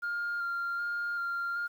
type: tone with vibrato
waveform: sine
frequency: 1400 Hz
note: F6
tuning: 4 cents sharp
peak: -29 dBFS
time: 0.02-1.68 s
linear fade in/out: 20 ms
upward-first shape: square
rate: 1.3 Hz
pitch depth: 13 cents each way
effects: tanh soft clip ceiling -28 dBFS + 10-bit